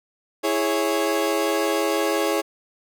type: chord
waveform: 30% pulse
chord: C# minor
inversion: first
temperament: equal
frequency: 329.6 / 415.3 / 554.4 Hz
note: E4 / G#4 / C#5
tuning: 0 / 0 / 0 cents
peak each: -22 dBFS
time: 0.43-2.42 s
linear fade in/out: 20 ms
effects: none